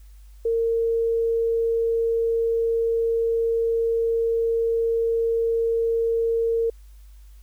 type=tone; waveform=sine; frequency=458.6 Hz; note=A#4; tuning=28 cents flat; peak=-19 dBFS; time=0.45-6.7 s; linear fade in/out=5 ms; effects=added 50 Hz sine -43 dBFS peak until 7.42 s + white hiss -62 dBFS RMS until 7.42 s